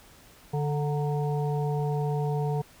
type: harmonic tone with a mistuned harmonic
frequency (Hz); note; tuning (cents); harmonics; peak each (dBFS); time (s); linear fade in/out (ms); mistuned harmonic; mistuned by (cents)
146.83; D3; 0; 1 / 3 / 5 / 6; -26 / -32 / -36 / -39; 0.53-2.62; 10; 6; +83
effects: pink hiss -54 dBFS RMS until 2.8 s